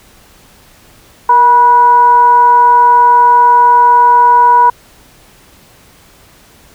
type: tone with frequency modulation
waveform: sine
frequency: 972 Hz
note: B5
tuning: 28 cents flat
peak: -3 dBFS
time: 1.29-4.7 s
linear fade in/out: 5 ms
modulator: 503 Hz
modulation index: 0.29
effects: pink hiss -43 dBFS RMS until 6.74 s